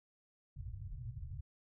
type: low-pass noise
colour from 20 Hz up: white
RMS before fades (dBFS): -45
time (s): 0.56-1.41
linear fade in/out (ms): 5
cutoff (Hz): 140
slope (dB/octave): 96
effects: none